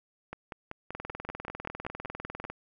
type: two click trains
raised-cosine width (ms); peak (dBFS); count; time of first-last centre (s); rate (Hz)
0.5; -22 / -23; 32 / 12; 0.95-2.5 / 0.33-2.441; 20 / 5.21
effects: none